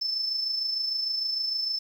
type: tone with amplitude modulation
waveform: sine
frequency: 5274 Hz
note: E8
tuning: in tune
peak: -24 dBFS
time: 0.01-1.79 s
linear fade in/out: 10 ms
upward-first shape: sine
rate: 26.6 Hz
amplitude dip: 45%
effects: 9-bit